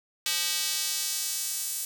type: tone with high-pass filter sweep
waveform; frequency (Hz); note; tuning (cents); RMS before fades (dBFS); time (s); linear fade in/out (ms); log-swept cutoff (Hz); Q
square; 174.3; F3; -3; -30; 0.26-1.85; 2; 3400 to 8400; 1
effects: 8-bit